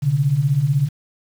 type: beating tone pair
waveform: sine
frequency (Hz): 128.5 / 144.5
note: C3 / D3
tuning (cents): -31 / -28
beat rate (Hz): 16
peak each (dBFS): -20 / -16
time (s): 0.02-0.89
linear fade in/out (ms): 20
effects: 7-bit